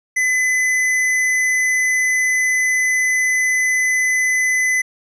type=tone with tanh clipping; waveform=sine; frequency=2016 Hz; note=B6; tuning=35 cents sharp; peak=-16 dBFS; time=0.16-4.82 s; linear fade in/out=10 ms; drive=17 dB; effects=low-pass 12000 Hz 12 dB/octave